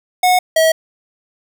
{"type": "tone pair in turn", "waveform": "square", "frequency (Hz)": [730, 643.3], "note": ["F#5", "E5"], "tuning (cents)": [-24, -42], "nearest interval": "major second", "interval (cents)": 218, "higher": "first", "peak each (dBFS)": -10, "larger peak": "neither", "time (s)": [[0.23, 0.39], [0.56, 0.72]], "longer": "neither", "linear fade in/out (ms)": 5, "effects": []}